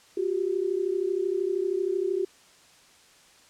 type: tone pair together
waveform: sine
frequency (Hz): 359.1 / 392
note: F4 / G4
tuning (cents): +48 / 0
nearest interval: major second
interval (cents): 152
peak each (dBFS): -27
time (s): 0.17-2.25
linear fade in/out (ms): 5
effects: white hiss -56 dBFS RMS until 3.49 s + low-pass 8000 Hz 12 dB/octave